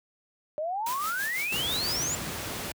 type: exponential sweep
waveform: sine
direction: up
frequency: 589 to 7270 Hz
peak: -28 dBFS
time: 0.58-2.15 s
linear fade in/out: 0 ms
type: noise with tremolo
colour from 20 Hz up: white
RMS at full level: -35 dBFS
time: 0.86-2.04 s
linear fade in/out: 5 ms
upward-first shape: sine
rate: 6 Hz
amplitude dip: 55%
type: noise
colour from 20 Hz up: pink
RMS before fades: -34 dBFS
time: 1.52-2.72 s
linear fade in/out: 5 ms
effects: high-pass 80 Hz 12 dB/octave